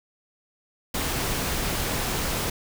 pink noise, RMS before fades -27 dBFS, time 0.94-2.5 s, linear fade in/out 5 ms, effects none

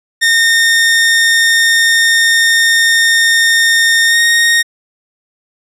sawtooth tone with pitch glide, 1831 to 1856.6 Hz, A#6 to A#6, -32 to -7 cents, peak -4 dBFS, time 0.21-4.63 s, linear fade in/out 20 ms, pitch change +25 cents, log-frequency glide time 4.07-4.19 s, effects low-pass 11000 Hz 12 dB/octave

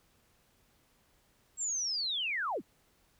sine linear sweep, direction down, 7650 to 119 Hz, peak -31 dBFS, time 1.57-2.62 s, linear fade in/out 50 ms, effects pink hiss -69 dBFS RMS until 3.19 s

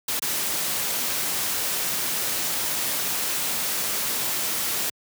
white noise with dropouts, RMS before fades -26 dBFS, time 0.08-4.9 s, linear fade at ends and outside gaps 5 ms, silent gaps 0.196-0.22 s, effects high-pass 100 Hz 12 dB/octave

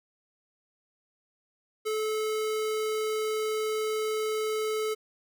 square tone, 433.2 Hz, A4, 27 cents flat, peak -28 dBFS, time 1.85-4.95 s, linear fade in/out 20 ms, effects none

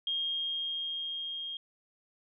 sine tone with level ramp, 3233 Hz, G#7, 47 cents flat, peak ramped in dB -29 to -36 dBFS, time 0.07-1.57 s, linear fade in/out 2 ms, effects none

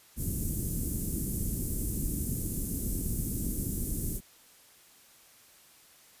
pink band-stop noise, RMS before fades -32 dBFS, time 0.16-4.21 s, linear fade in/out 50 ms, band 310 to 8600 Hz, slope 24 dB/octave, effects white hiss -58 dBFS RMS until 6.2 s + resampled to 32000 Hz

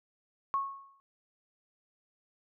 sine tone with exponential decay, 1098 Hz, C#6, 17 cents flat, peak -25 dBFS, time 0.54-1 s, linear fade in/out 0 ms, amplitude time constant 99 ms, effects none

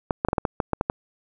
clicks, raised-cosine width 1 ms, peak -7 dBFS, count 10, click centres 0.108 / 0.249 / 0.286 / 0.331 / 0.382 / 0.452 / 0.602 / 0.733 / 0.811 / 0.899 s, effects none

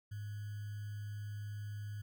sine tone with sample-and-hold, 103.83 Hz, G#2, in tune, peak -40 dBFS, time 0.11-2.02 s, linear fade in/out 10 ms, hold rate 1575 Hz, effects none

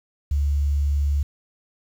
sine tone, 71.7 Hz, D2, 41 cents flat, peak -18 dBFS, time 0.31-1.23 s, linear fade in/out 5 ms, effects 8-bit

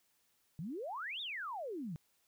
sine exponential two-way sweep, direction up then down, 145.2 to 3803 to 145.2 Hz, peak -39 dBFS, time 0.59-1.96 s, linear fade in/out 0 ms, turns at 1.21 s, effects white hiss -75 dBFS RMS until 2.27 s

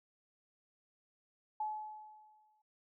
sine tone with exponential decay, 856 Hz, A5, 48 cents flat, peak -33 dBFS, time 1.6-2.62 s, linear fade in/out 5 ms, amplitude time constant 220 ms, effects none

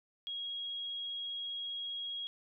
sine tone, 3295 Hz, G#7, 14 cents flat, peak -37 dBFS, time 0.27-2.27 s, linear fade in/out 0 ms, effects none

